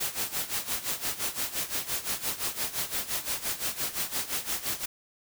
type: noise with tremolo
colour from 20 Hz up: white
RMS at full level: -29 dBFS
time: 0-4.86 s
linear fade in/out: 10 ms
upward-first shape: sine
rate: 5.8 Hz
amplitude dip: 80%
effects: none